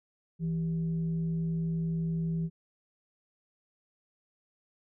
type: tone with frequency modulation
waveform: sine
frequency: 164.81 Hz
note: E3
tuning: in tune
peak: -28 dBFS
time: 0.39-2.5 s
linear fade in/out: 50 ms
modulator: 229 Hz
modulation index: 0.25
effects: none